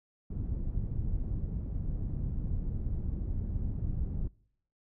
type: low-pass noise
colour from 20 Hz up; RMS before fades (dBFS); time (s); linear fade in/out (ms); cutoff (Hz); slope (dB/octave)
pink; -33; 0.3-4.28; 5; 140; 12
effects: noise-tail reverb RT60 0.7 s tail -25 dB re dry